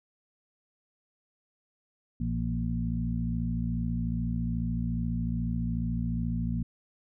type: harmonic tone with a mistuned harmonic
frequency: 58.27 Hz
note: A#1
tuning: in tune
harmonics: 1 / 2 / 3 / 4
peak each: -33 / -33 / -33 / -33 dBFS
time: 2.2-6.63 s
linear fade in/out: 5 ms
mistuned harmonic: 3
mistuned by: -42 cents
effects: none